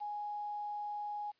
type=tone with quantisation; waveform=sine; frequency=830.6 Hz; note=G#5; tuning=in tune; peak=-37 dBFS; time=0-1.32 s; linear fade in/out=20 ms; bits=10; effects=white hiss -75 dBFS RMS until 1.39 s + resampled to 11025 Hz